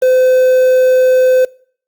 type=tone with quantisation; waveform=triangle; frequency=512 Hz; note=C5; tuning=38 cents flat; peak=-5 dBFS; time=0.02-1.45 s; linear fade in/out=5 ms; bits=5; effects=noise-tail reverb RT60 0.5 s tail -23 dB re dry + Opus 48 kbps